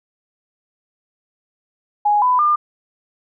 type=tone with pitch steps; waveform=sine; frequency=830.6 / 999.2 / 1202.1 Hz; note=G#5 / B5 / D6; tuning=0 / +20 / +40 cents; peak=-12 dBFS; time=2.05-2.56 s; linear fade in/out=10 ms; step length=170 ms; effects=none